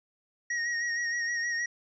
square tone with vibrato, 1883 Hz, A#6, 17 cents sharp, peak -29 dBFS, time 0.5-1.66 s, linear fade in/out 5 ms, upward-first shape sine, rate 6.4 Hz, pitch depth 34 cents each way, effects resampled to 16000 Hz

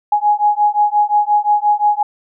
sine beating tone pair, 830.6 / 836.3 Hz, G#5 / G#5, 0 / +12 cents, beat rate 5.7 Hz, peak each -14 dBFS, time 0.12-2.03 s, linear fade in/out 5 ms, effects none

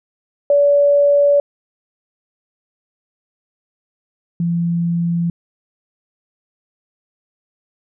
sine tone pair in turn, 573 / 170.35 Hz, D5 / F3, -43 / -43 cents, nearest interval octave + major sixth, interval 2100 cents, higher first, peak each -9 / -15 dBFS, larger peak first, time 0.5-1.4 / 4.4-5.3 s, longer neither, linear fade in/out 2 ms, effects none

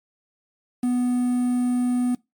triangle tone with quantisation, 246.9 Hz, B3, in tune, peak -17 dBFS, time 0.83-2.15 s, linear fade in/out 5 ms, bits 7, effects noise-tail reverb RT60 0.2 s tail -22 dB re dry + MP3 96 kbps

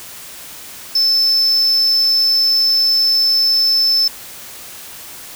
triangle tone, 5270 Hz, E8, 1 cent flat, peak -9 dBFS, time 0.95-4.08 s, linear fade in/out 5 ms, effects tanh soft clip ceiling -5 dBFS + white hiss -34 dBFS RMS until 5.35 s

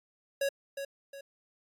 square tone with echo, 554.4 Hz, C#5, in tune, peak -28 dBFS, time 0.41-0.49 s, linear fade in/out 5 ms, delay 360 ms, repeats 2, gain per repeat -8 dB, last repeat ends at 1.21 s, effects AAC 64 kbps

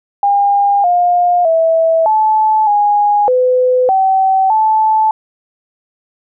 sine tone with pitch steps, 806 / 708 / 653 / 867 / 825 / 505 / 766 / 872 Hz, G5 / F5 / E5 / A5 / G#5 / B4 / G5 / A5, +48 / +23 / -17 / -26 / -12 / +39 / -40 / -16 cents, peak -8 dBFS, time 0.23-5.11 s, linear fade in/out 2 ms, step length 610 ms, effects none

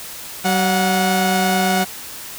sawtooth tone pair together, 189.96 / 731 Hz, F#3 / F#5, +46 / -21 cents, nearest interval octave + major seventh, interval 2333 cents, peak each -14 dBFS, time 0.44-1.85 s, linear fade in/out 20 ms, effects white hiss -33 dBFS RMS until 2.38 s

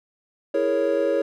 triangle chord, A# half-diminished seventh, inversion second, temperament equal, 329.6 / 415.3 / 466.2 / 554.4 Hz, E4 / G#4 / A#4 / C#5, 0 / 0 / 0 / 0 cents, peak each -25 / -24 / -24 / -20 dBFS, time 0.54-1.22 s, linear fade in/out 5 ms, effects none

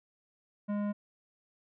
sine tone with tanh clipping, 205.7 Hz, G#3, 16 cents flat, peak -32 dBFS, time 0.68-0.93 s, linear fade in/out 20 ms, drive 14 dB, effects none

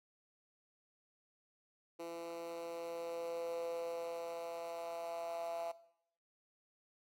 10% pulse tone with high-pass filter sweep, 168.4 Hz, E3, 37 cents sharp, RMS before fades -43 dBFS, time 1.99-5.72 s, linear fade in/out 10 ms, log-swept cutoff 400 to 680 Hz, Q 6.7, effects noise-tail reverb RT60 0.7 s tail -17 dB re dry + AAC 64 kbps

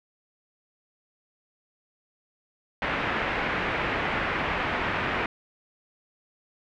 white low-pass noise, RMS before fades -28 dBFS, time 2.82-5.26 s, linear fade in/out 2 ms, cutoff 2300 Hz, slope 24 dB/octave, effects none

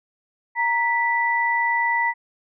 sine tone pair together, 932.3 / 1972.1 Hz, A#5 / B6, 0 / -3 cents, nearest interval octave + minor second, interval 1297 cents, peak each -21 dBFS, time 0.55-2.14 s, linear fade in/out 50 ms, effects none

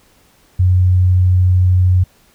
sine tone, 91.3 Hz, F#2, 23 cents flat, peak -8 dBFS, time 0.59-2.04 s, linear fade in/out 10 ms, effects pink hiss -52 dBFS RMS until 2.34 s

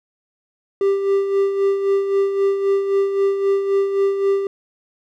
triangle tone with tremolo, 394.3 Hz, G4, 10 cents sharp, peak -11 dBFS, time 0.81-4.47 s, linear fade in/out 2 ms, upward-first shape sine, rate 3.8 Hz, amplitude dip 55%, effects none

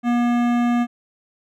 sine tone with hard clipping, 240 Hz, B3, 49 cents flat, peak -18 dBFS, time 0.03-0.87 s, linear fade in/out 50 ms, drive 16 dB, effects none

